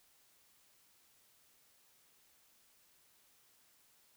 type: silence
effects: white hiss -69 dBFS RMS until 4.16 s